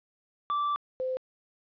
triangle / sine tone pair in turn, 1167 / 515.7 Hz, D6 / C5, -11 / -25 cents, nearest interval octave + major second, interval 1414 cents, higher first, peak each -24 / -28 dBFS, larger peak first, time 0.5-0.76 / 1-1.17 s, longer first, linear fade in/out 0 ms, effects resampled to 11025 Hz + 11-bit

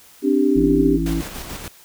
sine chord, C suspended second, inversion none, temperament just, 261.6 / 294.3 / 392.4 Hz, C4 / D4 / G4, 0 / +4 / +2 cents, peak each -19 / -17 / -19 dBFS, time 0.22-0.99 s, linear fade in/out 50 ms
harmonic tone, 55 Hz, A1, in tune, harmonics 1 / 3 / 5 / 6, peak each -24 / -24 / -24 / -24 dBFS, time 0.55-1.22 s, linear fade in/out 20 ms
pink noise with tremolo, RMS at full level -31 dBFS, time 1.06-1.68 s, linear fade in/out 2 ms, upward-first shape square, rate 6.9 Hz, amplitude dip 35%
effects white hiss -48 dBFS RMS until 1.84 s

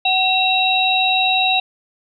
sine tone cluster, 749 / 2712 / 3832 Hz, F#5 / E7 / A#7, +21 / +49 / +47 cents, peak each -18 dBFS, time 0.05-1.6 s, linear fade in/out 5 ms, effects none

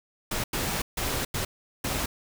pink noise bursts at uneven times, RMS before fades -29 dBFS, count 5, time 0.31-0.44 / 0.53-0.82 / 0.97-1.25 / 1.34-1.45 / 1.84-2.06 s, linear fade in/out 5 ms, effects none

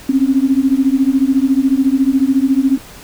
sine beating tone pair, 261.6 / 275.6 Hz, C4 / C#4, 0 / -10 cents, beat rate 14 Hz, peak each -13 dBFS, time 0.09-2.78 s, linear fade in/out 5 ms, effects pink hiss -37 dBFS RMS until 3.03 s

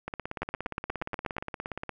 two click trains, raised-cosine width 0.5 ms, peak -19 / -16 dBFS, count 32 / 9, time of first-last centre 0.08-1.893 / 0.42-1.383 s, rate 17.1 / 8.31 Hz, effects none

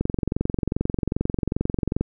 click train, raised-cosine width 3 ms, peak -9 dBFS, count 46, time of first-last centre 0.01-2.01 s, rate 22.5 Hz, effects none

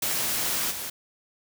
white noise with level steps, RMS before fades -27 / -34 dBFS, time 0.02-0.9 s, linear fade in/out 5 ms, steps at 0.7 s, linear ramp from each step 20 ms, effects none

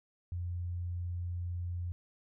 sine tone, 87.8 Hz, F2, 10 cents sharp, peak -34 dBFS, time 0.32-1.92 s, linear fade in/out 0 ms, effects none

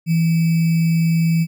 sine tone with sample-and-hold, 164.81 Hz, E3, in tune, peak -13 dBFS, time 0.06-1.47 s, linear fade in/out 50 ms, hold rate 2450 Hz, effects none

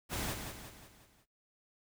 pink noise with echo, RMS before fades -37 dBFS, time 0.09-0.36 s, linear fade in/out 50 ms, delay 180 ms, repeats 5, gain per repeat -6 dB, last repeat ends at 1.26 s, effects noise-tail reverb RT60 0.2 s tail -23 dB re dry

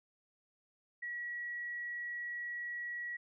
sine tone, 1923 Hz, B6, 47 cents flat, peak -38 dBFS, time 1.02-3.17 s, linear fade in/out 10 ms, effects none

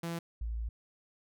sawtooth / sine tone pair in turn, 168.3 / 56.42 Hz, E3 / A1, +36 / +44 cents, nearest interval octave + perfect fifth, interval 1892 cents, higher first, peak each -31 / -33 dBFS, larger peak first, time 0.03-0.19 / 0.41-0.69 s, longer second, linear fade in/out 5 ms, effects none

